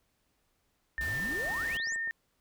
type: exponential sweep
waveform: sine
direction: up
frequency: 51.91 to 8240 Hz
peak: -38 dBFS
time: 0.98-1.96 s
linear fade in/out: 10 ms
type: tone with pitch glide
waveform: sine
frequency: 1799 to 1822 Hz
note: A6 to A#6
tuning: +38 to -40 cents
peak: -31 dBFS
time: 0.98-2.11 s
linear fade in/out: 0 ms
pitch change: +22 cents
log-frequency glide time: 1.41-1.52 s
type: noise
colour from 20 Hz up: pink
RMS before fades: -43 dBFS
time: 1.01-1.77 s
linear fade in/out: 0 ms
type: clicks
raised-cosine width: 1 ms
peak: -38 dBFS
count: 11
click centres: 1.474 / 1.509 / 1.568 / 1.629 / 1.699 / 1.761 / 1.8 / 1.872 / 1.923 / 1.961 / 2.075 s
effects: pink hiss -75 dBFS RMS until 2.4 s